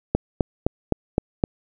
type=click train; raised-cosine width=2 ms; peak=-4 dBFS; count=6; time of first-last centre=0.15-1.439 s; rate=3.88 Hz; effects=none